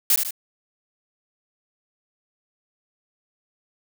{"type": "noise with echo", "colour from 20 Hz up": "blue", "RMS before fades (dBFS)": -17, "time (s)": [0.1, 0.16], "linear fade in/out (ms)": 2, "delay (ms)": 74, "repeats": 2, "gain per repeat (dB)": -6, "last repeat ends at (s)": 0.308, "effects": []}